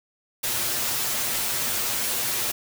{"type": "noise with comb filter", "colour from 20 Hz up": "white", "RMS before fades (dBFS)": -26, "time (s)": [0.43, 2.52], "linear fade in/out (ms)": 10, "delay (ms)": 8.3, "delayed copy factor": 0.65, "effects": []}